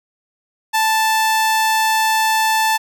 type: tone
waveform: sawtooth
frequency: 880 Hz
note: A5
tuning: in tune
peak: -10 dBFS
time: 0.73-2.78 s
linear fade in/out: 20 ms
effects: none